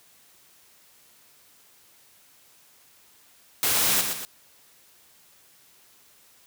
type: noise with echo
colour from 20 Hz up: white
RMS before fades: -23 dBFS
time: 3.63-4.01 s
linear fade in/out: 0 ms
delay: 120 ms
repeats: 2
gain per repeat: -6 dB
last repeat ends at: 4.25 s
effects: white hiss -57 dBFS RMS until 6.46 s + high-pass 60 Hz 12 dB/octave